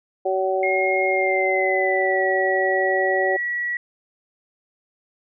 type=harmonic tone; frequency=189 Hz; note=F#3; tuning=37 cents sharp; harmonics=2 / 3 / 4; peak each=-23 / -23 / -24 dBFS; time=0.25-3.37 s; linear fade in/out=10 ms
type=tone with pitch glide; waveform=sine; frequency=2144 to 1932.3 Hz; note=C7 to B6; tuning=+42 to -38 cents; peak=-22 dBFS; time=0.63-3.77 s; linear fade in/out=2 ms; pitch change=-180 cents; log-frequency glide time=1.08-2.24 s
effects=none